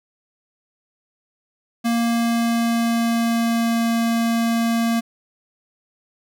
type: tone with pitch glide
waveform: square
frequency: 233.1 to 230.6 Hz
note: A#3 to A#3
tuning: 0 to -19 cents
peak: -18 dBFS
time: 1.84-5.01 s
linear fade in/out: 20 ms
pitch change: -19 cents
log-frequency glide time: 2.04-3.92 s
effects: none